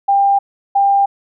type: tone bursts at uneven times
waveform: sine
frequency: 796 Hz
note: G5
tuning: 26 cents sharp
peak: -9 dBFS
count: 2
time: 0.08-0.39 / 0.75-1.06 s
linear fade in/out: 10 ms
effects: none